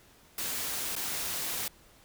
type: noise with dropouts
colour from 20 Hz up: white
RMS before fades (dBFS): -34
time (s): 0.38-1.68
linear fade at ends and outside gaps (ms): 2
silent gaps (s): 0.954-0.963
effects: pink hiss -59 dBFS RMS until 2.04 s